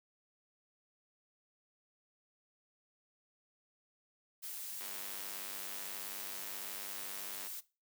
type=noise; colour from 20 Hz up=blue; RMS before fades=-44 dBFS; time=4.42-7.61 s; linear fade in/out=20 ms
type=click train; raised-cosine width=0.2 ms; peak=-30 dBFS; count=263; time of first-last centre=4.81-7.47 s; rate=98.5 Hz
effects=noise-tail reverb RT60 0.3 s tail -19 dB re dry + high-pass 200 Hz 12 dB/octave